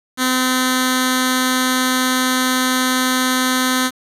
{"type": "tone with notch filter", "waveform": "10% pulse", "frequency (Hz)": 255.9, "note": "C4", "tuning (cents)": -38, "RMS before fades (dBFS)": -17, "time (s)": [0.17, 3.91], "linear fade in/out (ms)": 50, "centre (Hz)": 640, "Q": 0.56, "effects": ["resampled to 32000 Hz", "7-bit"]}